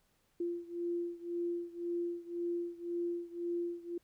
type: beating tone pair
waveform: sine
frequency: 344.7 / 346.6 Hz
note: F4 / F4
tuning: -23 / -13 cents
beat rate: 1.9 Hz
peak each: -37 / -39 dBFS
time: 0.4-3.98 s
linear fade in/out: 5 ms
effects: pink hiss -74 dBFS RMS until 4.03 s